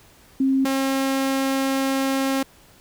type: tone pair in turn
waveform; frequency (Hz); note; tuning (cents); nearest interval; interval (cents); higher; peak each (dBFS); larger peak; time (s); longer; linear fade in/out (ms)
sine / sawtooth; 267.5 / 269.2; C4 / C4; +38 / +49; unison; 11; second; -16 / -16; neither; 0.4-0.65 / 0.65-2.43; second; 5
effects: pink hiss -52 dBFS RMS until 2.8 s